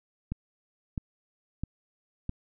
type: click train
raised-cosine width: 5 ms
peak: -19 dBFS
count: 4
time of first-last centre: 0.32-2.294 s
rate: 1.52 Hz
effects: none